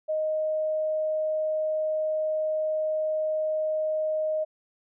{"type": "tone", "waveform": "sine", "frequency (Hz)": 622.3, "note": "D#5", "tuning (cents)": 0, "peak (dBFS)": -24, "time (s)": [0.08, 4.45], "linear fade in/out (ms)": 20, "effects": []}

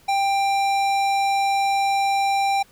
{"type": "tone with tanh clipping", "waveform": "sine", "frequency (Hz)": 790, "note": "G5", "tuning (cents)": 13, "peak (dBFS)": -20, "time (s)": [0.08, 2.63], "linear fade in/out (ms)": 10, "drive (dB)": 18, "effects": ["pink hiss -54 dBFS RMS until 2.71 s"]}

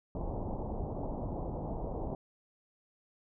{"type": "low-pass noise", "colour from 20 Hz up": "pink", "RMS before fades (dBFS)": -37, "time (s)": [0.15, 2.15], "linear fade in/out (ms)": 2, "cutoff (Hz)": 910, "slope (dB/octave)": 48, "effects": []}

